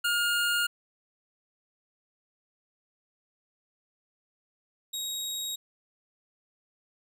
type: tone pair in turn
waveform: 25% pulse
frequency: 1418 / 3786 Hz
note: F6 / A#7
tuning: +26 / +26 cents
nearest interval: octave + perfect fourth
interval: 1700 cents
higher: second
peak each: -21 / -28 dBFS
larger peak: first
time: 0.04-0.67 / 4.93-5.56 s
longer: neither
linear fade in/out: 10 ms
effects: none

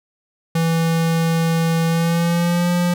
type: tone with pitch glide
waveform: square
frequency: 164.81 to 175.62 Hz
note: E3 to F3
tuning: 0 to +10 cents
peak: -16 dBFS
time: 0.55-2.94 s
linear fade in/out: 5 ms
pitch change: +110 cents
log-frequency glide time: 1.87-2.7 s
effects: none

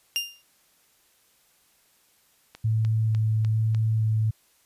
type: tone with exponential decay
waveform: 30% pulse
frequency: 2800 Hz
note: F7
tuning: 4 cents sharp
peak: -18 dBFS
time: 0.16-0.42 s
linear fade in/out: 0 ms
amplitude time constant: 55 ms
type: click train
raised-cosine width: 0.2 ms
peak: -24 dBFS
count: 5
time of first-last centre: 2.55-3.748 s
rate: 3.34 Hz
type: tone with vibrato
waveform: sine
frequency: 110.1 Hz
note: A2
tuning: 2 cents sharp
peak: -20 dBFS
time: 2.64-4.31 s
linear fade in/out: 10 ms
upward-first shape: square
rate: 1.1 Hz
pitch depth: 8 cents each way
effects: white hiss -63 dBFS RMS until 4.65 s + resampled to 32000 Hz

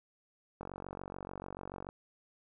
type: click train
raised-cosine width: 1 ms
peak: -28 dBFS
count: 61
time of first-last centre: 0.61-1.889 s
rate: 46.9 Hz
effects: none

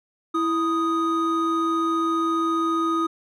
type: tone pair together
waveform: triangle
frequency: 329.6 / 1244.4 Hz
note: E4 / D#6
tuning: 0 / 0 cents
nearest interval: octave + major seventh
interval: 2300 cents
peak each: -21 / -21 dBFS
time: 0.34-3.07 s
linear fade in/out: 10 ms
effects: none

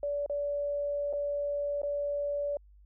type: tone with dropouts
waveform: sine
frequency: 576 Hz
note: D5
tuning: 34 cents flat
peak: -29 dBFS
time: 0.03-2.57 s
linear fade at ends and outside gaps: 2 ms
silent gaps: 0.262-0.297 / 1.128-1.134 / 1.818-1.832 s
effects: added 50 Hz sine -54 dBFS peak until 2.85 s

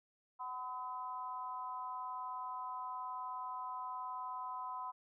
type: tone with amplitude modulation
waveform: sine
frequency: 1011 Hz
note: B5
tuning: 40 cents sharp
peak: -36 dBFS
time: 0.39-4.92 s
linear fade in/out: 20 ms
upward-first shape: sine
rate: 261 Hz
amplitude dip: 90%
effects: none

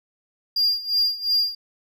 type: tone with tremolo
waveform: triangle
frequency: 4804 Hz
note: D8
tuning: 38 cents sharp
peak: -15 dBFS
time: 0.56-1.55 s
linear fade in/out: 5 ms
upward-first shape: sine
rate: 2.8 Hz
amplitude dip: 85%
effects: none

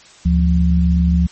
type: tone pair together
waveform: sine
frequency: 73.42 / 174.62 Hz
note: D2 / F3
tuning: 0 / 0 cents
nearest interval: octave + minor third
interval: 1500 cents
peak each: -13 / -14 dBFS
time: 0.25-1.27 s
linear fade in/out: 10 ms
effects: white hiss -44 dBFS RMS until 1.31 s + MP3 32 kbps

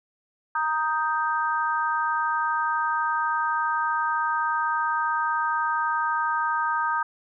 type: chord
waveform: sine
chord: Eb major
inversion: second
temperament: equal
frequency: 932.3 / 1244.5 / 1568 Hz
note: Bb5 / Eb6 / G6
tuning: 0 / 0 / 0 cents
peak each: -26 / -26 / -28 dBFS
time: 0.55-7.03 s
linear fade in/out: 5 ms
effects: none

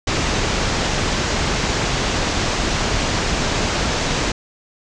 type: low-pass noise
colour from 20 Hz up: pink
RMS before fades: -20 dBFS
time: 0.07-4.32 s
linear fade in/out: 5 ms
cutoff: 7200 Hz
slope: 48 dB/octave
effects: none

